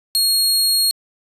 sawtooth tone, 4288 Hz, C8, 42 cents sharp, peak -11 dBFS, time 0.15-0.91 s, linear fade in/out 0 ms, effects resampled to 32000 Hz

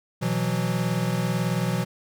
square chord, B suspended fourth, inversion none, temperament equal with one note detuned, 123.47 / 164.81 / 183.08 Hz, B2 / E3 / F#3, 0 / 0 / -18 cents, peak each -28 dBFS, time 0.21-1.85 s, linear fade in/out 20 ms, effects none

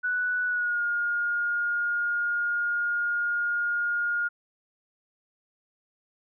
sine tone with pitch glide, 1480 to 1423 Hz, F#6 to F6, 0 to +32 cents, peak -24 dBFS, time 0.03-4.29 s, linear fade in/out 20 ms, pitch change -68 cents, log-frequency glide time 0.46-0.82 s, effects none

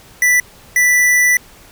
square tone bursts at uneven times, 1975.5 Hz, B6, in tune, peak -10 dBFS, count 2, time 0.22-0.4 / 0.76-1.37 s, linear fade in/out 2 ms, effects pink hiss -43 dBFS RMS until 1.71 s

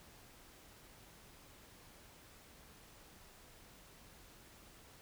silence, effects pink hiss -60 dBFS RMS until 5.01 s

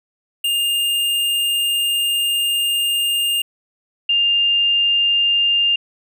square / sine tone pair in turn, 2815 / 2804 Hz, F7 / F7, +13 / +6 cents, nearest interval unison, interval 7 cents, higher first, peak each -17 / -13 dBFS, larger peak second, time 0.44-3.42 / 4.09-5.76 s, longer first, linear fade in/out 5 ms, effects none

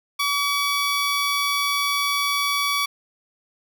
15% pulse tone, 1140 Hz, C#6, 48 cents sharp, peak -14 dBFS, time 0.19-2.86 s, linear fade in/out 10 ms, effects none

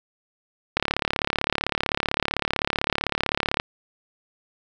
click train, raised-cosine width 0.3 ms, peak -5 dBFS, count 102, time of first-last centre 0.77-3.599 s, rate 35.7 Hz, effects none

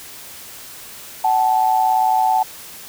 sine tone pair together, 752.1 / 870 Hz, F#5 / A5, +28 / -20 cents, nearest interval minor third, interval 252 cents, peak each -16 dBFS, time 1.24-2.43 s, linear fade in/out 5 ms, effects white hiss -37 dBFS RMS until 2.88 s

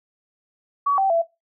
sine tone with pitch steps, 1132 / 775 / 669 Hz, C#6 / G5 / E5, +36 / -20 / +25 cents, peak -16 dBFS, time 0.86-1.22 s, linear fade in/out 10 ms, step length 120 ms, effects noise-tail reverb RT60 0.2 s tail -17 dB re dry

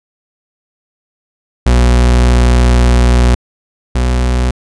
40% pulse tone pair in turn, 60.9 / 61.86 Hz, B1 / B1, -24 / +3 cents, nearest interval unison, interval 27 cents, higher second, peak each -5 / -9 dBFS, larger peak first, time 1.66-3.35 / 3.95-4.51 s, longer first, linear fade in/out 5 ms, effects resampled to 22050 Hz

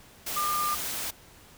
sine tone in noise, 1202 Hz, D6, 40 cents sharp, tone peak -26 dBFS, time 0.36-0.75 s, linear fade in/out 10 ms, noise white, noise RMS -33 dBFS, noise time 0.26-1.11 s, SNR +4 dB, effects pink hiss -53 dBFS RMS until 1.57 s

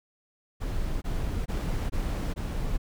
brown noise bursts, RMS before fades -29 dBFS, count 5, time 0.6-2.78 s, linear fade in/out 20 ms, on 420 ms, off 20 ms, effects none

